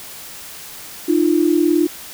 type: tone pair together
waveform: sine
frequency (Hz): 305 / 344.5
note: D#4 / F4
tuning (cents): -34 / -24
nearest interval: major second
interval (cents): 210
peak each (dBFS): -15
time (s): 1.08-1.87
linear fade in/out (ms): 10
effects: white hiss -35 dBFS RMS until 2.13 s